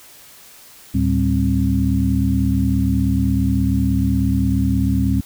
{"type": "tone cluster", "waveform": "sine", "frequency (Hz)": [73.3, 109.9, 195.9, 265.4], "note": ["D2", "A2", "G3", "C4"], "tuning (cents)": [-3, -2, -1, 25], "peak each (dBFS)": -20, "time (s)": [0.94, 5.21], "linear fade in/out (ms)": 10, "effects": ["white hiss -44 dBFS RMS until 5.25 s"]}